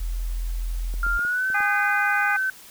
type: tone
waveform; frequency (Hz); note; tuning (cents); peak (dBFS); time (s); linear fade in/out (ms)
sine; 42.26; E1; +44; -24; 0-1.18; 10
type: clicks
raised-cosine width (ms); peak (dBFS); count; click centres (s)
2; -29; 6; 0.94 / 1.066 / 1.193 / 1.25 / 1.502 / 1.605
type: tone with pitch glide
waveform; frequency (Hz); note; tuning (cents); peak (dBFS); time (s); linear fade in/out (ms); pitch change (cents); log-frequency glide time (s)
sine; 1396.9 to 1532.2; F6 to G6; 0 to -40; -21; 1.03-2.5; 2; +160; 1.16-1.47
type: harmonic tone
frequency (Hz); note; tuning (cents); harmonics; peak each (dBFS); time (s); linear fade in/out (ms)
409.3; G#4; -25; 2 / 3 / 4 / 5 / 6; -26 / -28 / -31 / -30 / -31; 1.54-2.37; 10
effects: white hiss -46 dBFS RMS until 2.7 s